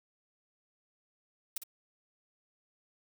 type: noise with echo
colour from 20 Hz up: blue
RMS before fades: -35 dBFS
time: 1.56-1.58 s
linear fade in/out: 5 ms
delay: 56 ms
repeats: 1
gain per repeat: -9 dB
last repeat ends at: 1.636 s
effects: none